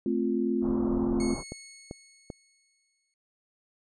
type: chord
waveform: sine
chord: F major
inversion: first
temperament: equal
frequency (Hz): 220 / 261.6 / 349.2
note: A3 / C4 / F4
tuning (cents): 0 / 0 / 0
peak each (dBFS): -29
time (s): 0.06-1.34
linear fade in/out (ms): 2
type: low-pass noise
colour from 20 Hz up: pink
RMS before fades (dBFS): -36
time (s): 0.61-1.44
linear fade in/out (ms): 50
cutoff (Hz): 1200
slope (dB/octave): 48
type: click train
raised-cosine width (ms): 2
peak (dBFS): -23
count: 4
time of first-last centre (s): 1.13-2.302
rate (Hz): 2.56
type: tone with exponential decay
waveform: 5% pulse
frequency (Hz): 2191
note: C#7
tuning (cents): -21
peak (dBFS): -24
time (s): 1.2-3.14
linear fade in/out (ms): 2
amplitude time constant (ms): 420
effects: resampled to 22050 Hz